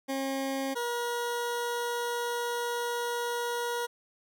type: tone pair in turn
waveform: 20% pulse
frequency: 270 / 478 Hz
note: C#4 / A#4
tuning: -45 / +43 cents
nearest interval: minor seventh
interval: 988 cents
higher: second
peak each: -25 dBFS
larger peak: neither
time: 0.08-0.75 / 0.75-3.87 s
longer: second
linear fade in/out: 20 ms
effects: none